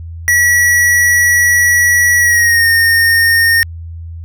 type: tone with pitch glide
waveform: square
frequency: 1933 to 1838.3 Hz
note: B6 to A#6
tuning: -38 to -25 cents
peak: -8 dBFS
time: 0.28-3.63 s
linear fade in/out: 0 ms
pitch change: -87 cents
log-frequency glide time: 2.19-2.67 s
effects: added 83 Hz sine -24 dBFS peak until 4.24 s